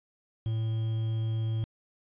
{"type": "tone with quantisation", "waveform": "triangle", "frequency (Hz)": 111.5, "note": "A2", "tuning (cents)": 23, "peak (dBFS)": -25, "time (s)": [0.46, 1.64], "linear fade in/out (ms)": 0, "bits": 8, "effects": ["resampled to 8000 Hz"]}